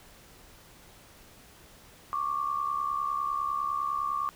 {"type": "tone pair together", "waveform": "sine", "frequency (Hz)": [1104.8, 1174.7], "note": ["C#6", "D6"], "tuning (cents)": [-6, 0], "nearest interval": "minor second", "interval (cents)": 106, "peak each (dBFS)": [-31, -30], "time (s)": [2.13, 4.29], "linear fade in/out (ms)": 0, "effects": ["pink hiss -54 dBFS RMS until 4.35 s"]}